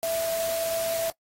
sine tone in noise, 660 Hz, E5, 2 cents sharp, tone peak -25 dBFS, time 0.03-1.1 s, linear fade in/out 0 ms, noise white, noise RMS -34 dBFS, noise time 0.03-1.1 s, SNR +6 dB, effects noise-tail reverb RT60 0.1 s tail -22 dB re dry + AAC 48 kbps

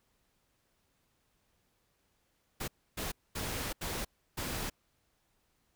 pink noise bursts at uneven times, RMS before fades -37 dBFS, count 5, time 2.6-2.68 / 2.97-3.12 / 3.35-3.73 / 3.81-4.05 / 4.37-4.7 s, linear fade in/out 10 ms, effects pink hiss -75 dBFS RMS until 5.75 s

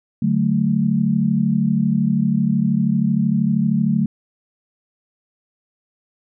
sine chord, D major, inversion none, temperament equal with one note detuned, 146.83 / 187.15 / 220 Hz, D3 / F#3 / A3, 0 / +20 / 0 cents, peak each -21 / -19 / -18 dBFS, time 0.22-4.06 s, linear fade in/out 5 ms, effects none

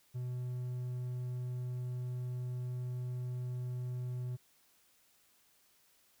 triangle tone, 124.6 Hz, B2, 16 cents sharp, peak -34 dBFS, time 0.14-4.37 s, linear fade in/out 20 ms, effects white hiss -69 dBFS RMS until 6.2 s

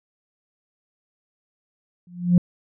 sine tone with exponential growth, 176.5 Hz, F3, 19 cents sharp, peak -7 dBFS, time 2.07-2.38 s, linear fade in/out 2 ms, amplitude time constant 66 ms, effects tanh soft clip ceiling -8 dBFS

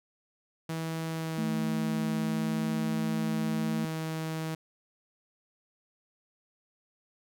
sawtooth tone with pitch glide, 162.1 to 159.68 Hz, E3 to D#3, -29 to +45 cents, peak -28 dBFS, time 0.69-4.55 s, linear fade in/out 5 ms, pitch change -26 cents, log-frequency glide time 1.11-1.52 s
sine tone with vibrato, 220 Hz, A3, in tune, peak -29 dBFS, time 1.38-3.85 s, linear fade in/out 2 ms, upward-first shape triangle, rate 0.9 Hz, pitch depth 10 cents each way
effects none

